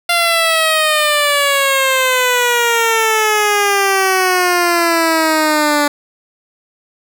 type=exponential sweep; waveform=10% pulse; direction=down; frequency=695 to 289.6 Hz; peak=-3 dBFS; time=0.09-5.88 s; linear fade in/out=5 ms; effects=none